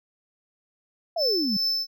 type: exponential sweep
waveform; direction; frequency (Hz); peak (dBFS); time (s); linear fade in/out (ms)
sine; down; 704 to 188; -24; 1.16-1.57; 5
type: tone with tremolo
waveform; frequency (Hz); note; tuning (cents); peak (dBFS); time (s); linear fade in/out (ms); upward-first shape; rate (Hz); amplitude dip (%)
triangle; 5274; E8; 0; -20; 1.17-1.87; 50; triangle; 2.5; 55
effects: none